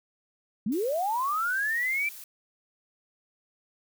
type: linear sweep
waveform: sine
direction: up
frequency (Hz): 186.1 to 2364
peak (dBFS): -25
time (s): 0.66-2.09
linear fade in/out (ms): 5
type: noise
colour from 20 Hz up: blue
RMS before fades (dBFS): -44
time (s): 0.72-2.24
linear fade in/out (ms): 2
effects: none